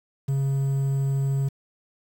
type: tone with quantisation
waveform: triangle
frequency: 136.9 Hz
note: C#3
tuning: 21 cents flat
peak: -19 dBFS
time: 0.28-1.49 s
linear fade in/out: 10 ms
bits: 8
effects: none